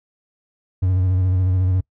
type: tone with vibrato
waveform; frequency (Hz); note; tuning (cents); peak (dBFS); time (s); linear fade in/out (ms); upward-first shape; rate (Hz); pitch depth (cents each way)
triangle; 92.5; F#2; 0; -13; 0.82-1.81; 10; square; 14; 31
effects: noise-tail reverb RT60 0.1 s tail -24 dB re dry